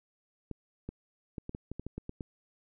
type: clicks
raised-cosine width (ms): 3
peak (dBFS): -25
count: 11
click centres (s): 0.513 / 0.89 / 1.382 / 1.494 / 1.549 / 1.716 / 1.796 / 1.866 / 1.98 / 2.094 / 2.208
effects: none